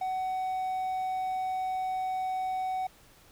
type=tone; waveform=triangle; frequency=750 Hz; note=F#5; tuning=23 cents sharp; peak=-27 dBFS; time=0.01-2.87 s; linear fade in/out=5 ms; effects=pink hiss -58 dBFS RMS until 3.31 s